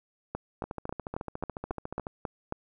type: two click trains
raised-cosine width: 1 ms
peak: -18 / -21 dBFS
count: 9 / 21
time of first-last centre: 0.35-2.524 / 0.64-2.069 s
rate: 3.68 / 14 Hz
effects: none